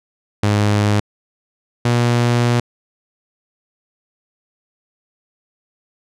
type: tone pair in turn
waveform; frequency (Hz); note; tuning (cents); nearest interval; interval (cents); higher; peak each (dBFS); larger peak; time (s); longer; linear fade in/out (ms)
sawtooth; 103.83 / 120.09; G#2 / B2; 0 / -48; minor third; 252; second; -9; neither; 0.43-1 / 1.85-2.6; second; 5
effects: low-pass 8000 Hz 12 dB/octave